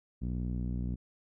sawtooth tone with low-pass filter, 61.1 Hz, B1, 18 cents flat, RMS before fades -34 dBFS, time 0.21-0.96 s, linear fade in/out 20 ms, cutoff 220 Hz, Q 2.1, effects none

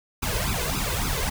pink noise with flanger, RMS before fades -26 dBFS, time 0.22-1.3 s, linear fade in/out 10 ms, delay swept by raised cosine 0.79 to 1.99 ms, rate 3.6 Hz, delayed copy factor +0.85, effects none

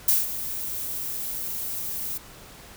violet noise with ADSR envelope, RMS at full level -18 dBFS, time 0.08-2.18 s, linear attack 4 ms, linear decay 180 ms, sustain -13 dB, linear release 8 ms, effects pink hiss -46 dBFS RMS until 2.76 s

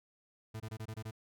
40% pulse tone bursts, 110 Hz, A2, in tune, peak -39 dBFS, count 7, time 0.54-1.111 s, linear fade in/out 10 ms, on 61 ms, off 24 ms, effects none

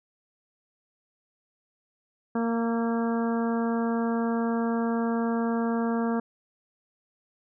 harmonic tone with a mistuned harmonic, 231 Hz, A#3, 16 cents flat, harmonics 1 / 2 / 3 / 4 / 5 / 6 / 7, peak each -25 / -31 / -35 / -37 / -39 / -41 / -42 dBFS, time 2.35-6.2 s, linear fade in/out 5 ms, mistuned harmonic 6, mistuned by -26 cents, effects none

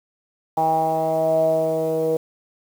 10% pulse tone with low-pass filter sweep, 160.2 Hz, E3, 49 cents flat, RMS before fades -20 dBFS, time 0.57-2.17 s, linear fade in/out 5 ms, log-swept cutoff 830 to 510 Hz, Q 8.6, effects 7-bit

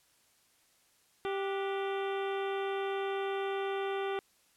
harmonic tone with a mistuned harmonic, 392 Hz, G4, in tune, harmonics 1 / 2 / 3 / 4 / 5 / 6 / 7 / 8 / 9, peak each -33 / -39 / -43 / -45 / -47 / -49 / -50 / -51 / -52 dBFS, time 1.25-4.19 s, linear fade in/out 0 ms, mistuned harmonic 4, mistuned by -110 cents, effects white hiss -68 dBFS RMS until 4.56 s + low-pass 12000 Hz 12 dB/octave

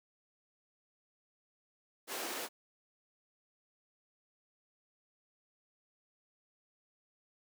pink high-pass noise, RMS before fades -40 dBFS, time 2.07-2.49 s, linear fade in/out 50 ms, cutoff 300 Hz, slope 24 dB/octave, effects none

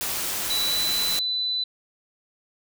white noise, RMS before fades -28 dBFS, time 0.01-1.19 s, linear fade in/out 0 ms
sine tone with pitch glide, 3951 to 3995 Hz, B7 to B7, 0 to +19 cents, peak -23 dBFS, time 0.5-1.64 s, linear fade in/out 5 ms, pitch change +19 cents, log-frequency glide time 0.67-0.84 s
effects none

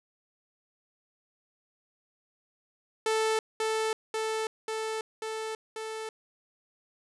sawtooth tone with echo, 440 Hz, A4, in tune, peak -21 dBFS, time 3.06-3.39 s, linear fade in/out 2 ms, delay 540 ms, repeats 5, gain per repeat -2 dB, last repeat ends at 6.09 s, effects resampled to 24000 Hz + 10-bit

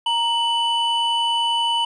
triangle tone pair together, 932.3 / 2985 Hz, A#5 / F#7, 0 / +15 cents, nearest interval octave + minor sixth, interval 2015 cents, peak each -19 dBFS, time 0.06-1.85 s, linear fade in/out 5 ms, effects resampled to 22050 Hz

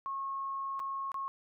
sine tone with dropouts, 1089 Hz, C#6, 31 cents flat, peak -34 dBFS, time 0.06-1.28 s, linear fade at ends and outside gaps 0 ms, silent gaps 0.794-0.8 / 1.118-1.143 s, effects none

